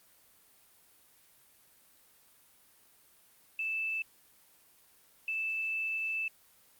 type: tone bursts at uneven times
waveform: sine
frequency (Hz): 2637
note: E7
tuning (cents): 0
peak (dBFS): -31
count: 2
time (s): 3.59-4.02 / 5.28-6.28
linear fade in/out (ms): 2
effects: white hiss -63 dBFS RMS until 6.79 s + Opus 32 kbps